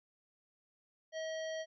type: harmonic tone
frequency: 638 Hz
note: D#5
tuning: 43 cents sharp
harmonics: 1 / 3 / 5 / 7 / 9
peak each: -38 / -47 / -50 / -56 / -54 dBFS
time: 1.12-1.66 s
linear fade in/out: 50 ms
effects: none